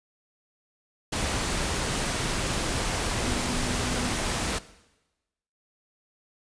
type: tone in noise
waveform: sine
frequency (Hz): 245.8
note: B3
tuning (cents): -8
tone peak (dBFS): -33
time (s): 3.23-4.1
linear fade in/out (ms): 10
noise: pink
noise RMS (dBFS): -28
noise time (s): 1.12-4.59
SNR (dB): -8
effects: noise-tail reverb RT60 1.0 s tail -17 dB re dry + resampled to 22050 Hz